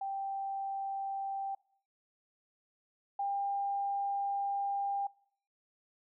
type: tone pair in turn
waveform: sine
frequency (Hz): 784 / 798.2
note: G5 / G5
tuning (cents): 0 / +31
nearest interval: unison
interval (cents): 31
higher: second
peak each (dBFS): -34 / -31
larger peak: second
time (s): 0.01-1.55 / 3.19-5.07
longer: second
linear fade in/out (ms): 5
effects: noise-tail reverb RT60 0.6 s tail -24 dB re dry